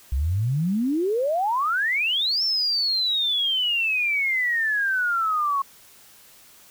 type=exponential two-way sweep; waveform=sine; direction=up then down; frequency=61.5 to 5440 to 1089 Hz; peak=-20 dBFS; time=0.12-5.62 s; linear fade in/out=5 ms; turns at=2.43 s; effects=white hiss -51 dBFS RMS until 6.7 s